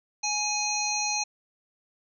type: harmonic tone with a mistuned harmonic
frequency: 836 Hz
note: G#5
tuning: 11 cents sharp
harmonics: 1 / 3 / 5 / 7 / 8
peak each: -32 / -32 / -32 / -32 / -32 dBFS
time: 0.23-1.24 s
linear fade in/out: 10 ms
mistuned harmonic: 8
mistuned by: -65 cents
effects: none